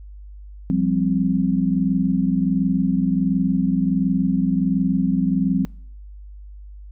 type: chord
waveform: sine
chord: F suspended second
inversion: none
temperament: equal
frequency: 174.61 / 196 / 261.6 Hz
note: F3 / G3 / C4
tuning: 0 / 0 / 0 cents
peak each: -21 dBFS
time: 0.7-5.65 s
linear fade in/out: 0 ms
effects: noise-tail reverb RT60 0.6 s tail -25 dB re dry + added 50 Hz sine -36 dBFS peak until 6.91 s